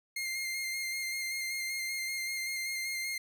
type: tone with vibrato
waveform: sawtooth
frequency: 2115 Hz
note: C7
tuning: 18 cents sharp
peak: -30 dBFS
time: 0.16-3.18 s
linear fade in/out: 5 ms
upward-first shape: square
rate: 5.2 Hz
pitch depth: 17 cents each way
effects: none